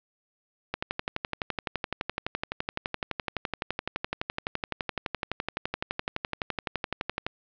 click train, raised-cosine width 0.3 ms, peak -12 dBFS, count 78, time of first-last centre 0.74-7.265 s, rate 11.8 Hz, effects low-pass 4000 Hz 12 dB/octave

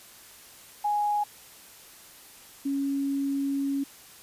sine tone pair in turn, 830.6 / 277.2 Hz, G#5 / C#4, 0 / 0 cents, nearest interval octave + perfect fifth, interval 1900 cents, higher first, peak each -23 / -25 dBFS, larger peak first, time 0.84-1.24 / 2.65-3.84 s, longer second, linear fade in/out 10 ms, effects white hiss -50 dBFS RMS until 4.22 s + resampled to 32000 Hz

